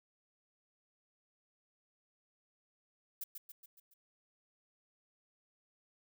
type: noise with echo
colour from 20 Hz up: violet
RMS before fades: -41 dBFS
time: 3.21-3.24 s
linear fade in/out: 5 ms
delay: 140 ms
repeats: 5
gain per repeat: -5 dB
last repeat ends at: 3.94 s
effects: none